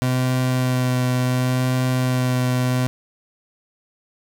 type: tone with vibrato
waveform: 30% pulse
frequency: 127 Hz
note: B2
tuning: 49 cents sharp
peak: -15 dBFS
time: 0.02-2.87 s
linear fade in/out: 0 ms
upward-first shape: sine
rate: 0.7 Hz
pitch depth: 14 cents each way
effects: none